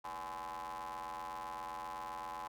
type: ring-modulated tone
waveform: 35% pulse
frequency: 87.7 Hz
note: F2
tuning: 8 cents sharp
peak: -37 dBFS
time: 0.04-2.48 s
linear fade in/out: 10 ms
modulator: 930 Hz
effects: none